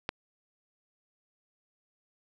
click, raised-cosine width 0.3 ms, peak -14 dBFS, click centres 0.091 s, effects none

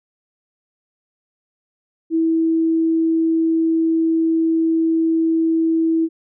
sine tone, 325.7 Hz, E4, 21 cents flat, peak -14 dBFS, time 2.1-6.09 s, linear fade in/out 50 ms, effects none

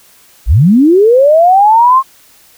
sine linear sweep, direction up, 40.01 to 1084 Hz, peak -3 dBFS, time 0.46-2.03 s, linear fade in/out 50 ms, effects white hiss -44 dBFS RMS until 2.57 s

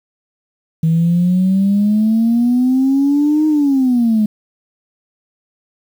sine exponential two-way sweep, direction up then down, 160.1 to 311.1 to 209.1 Hz, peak -9 dBFS, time 0.83-4.26 s, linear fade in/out 5 ms, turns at 3.47 s, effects tanh soft clip ceiling -6 dBFS + 7-bit

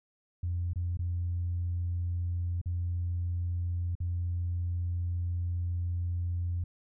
sine tone with dropouts, 87.31 Hz, F2, in tune, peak -28 dBFS, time 0.43-6.64 s, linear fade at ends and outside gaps 5 ms, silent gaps 0.734-0.758 / 0.972-0.991 / 2.615-2.658 / 3.953-4.002 s, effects tanh soft clip ceiling -24 dBFS

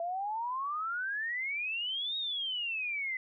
sine exponential two-way sweep, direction up then down, 666 to 3787 to 2018 Hz, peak -32 dBFS, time 0-3.17 s, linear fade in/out 2 ms, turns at 2.17 s, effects none

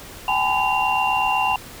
sine tone cluster, 778 / 846 / 1009 / 2769 Hz, G5 / G#5 / B5 / F7, -13 / +32 / +37 / -15 cents, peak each -23 dBFS, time 0.28-1.56 s, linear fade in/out 2 ms, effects pink hiss -39 dBFS RMS until 1.8 s

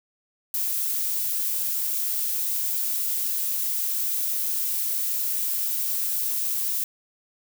violet noise, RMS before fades -26 dBFS, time 0.54-6.84 s, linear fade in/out 2 ms, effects none

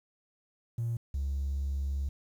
triangle tone pair in turn, 116.54 / 69.14 Hz, A#2 / C#2, 0 / -4 cents, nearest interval major sixth, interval 904 cents, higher first, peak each -26 dBFS, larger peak neither, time 0.78-0.97 / 1.14-2.09 s, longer second, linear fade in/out 5 ms, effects tanh soft clip ceiling -26 dBFS + 10-bit

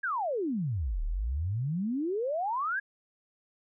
sine exponential two-way sweep, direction down then up, 1687 to 34.91 to 1687 Hz, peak -28 dBFS, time 0.03-2.8 s, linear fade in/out 10 ms, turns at 1.03 s, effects none

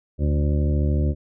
harmonic tone with a mistuned harmonic, 73.42 Hz, D2, in tune, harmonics 1 / 2 / 3 / 4 / 5 / 7 / 8, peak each -19 / -25 / -29 / -31 / -33 / -36 / -37 dBFS, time 0.18-1.15 s, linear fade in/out 50 ms, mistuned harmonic 1, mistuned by +68 cents, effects none

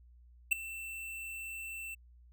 square tone with ADSR envelope, 2679 Hz, E7, 27 cents sharp, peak -22 dBFS, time 0.51-1.95 s, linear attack 14 ms, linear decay 7 ms, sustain -19 dB, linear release 12 ms, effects added 60 Hz sine -56 dBFS peak until 2.32 s

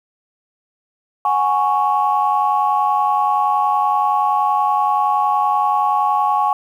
sine chord, F# suspended second, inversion none, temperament equal, 740 / 830.6 / 1108.7 Hz, F#5 / G#5 / C#6, 0 / 0 / 0 cents, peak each -21 / -16 / -17 dBFS, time 1.25-6.53 s, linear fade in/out 2 ms, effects tanh soft clip ceiling -5 dBFS + 8-bit

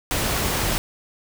pink noise, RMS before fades -23 dBFS, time 0.11-0.78 s, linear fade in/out 0 ms, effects none

